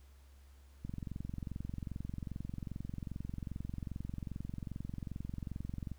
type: click train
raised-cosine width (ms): 5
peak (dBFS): -28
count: 115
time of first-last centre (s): 0.85-5.917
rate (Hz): 22.5
effects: added 68 Hz sine -56 dBFS peak until 5.98 s + pink hiss -69 dBFS RMS until 5.98 s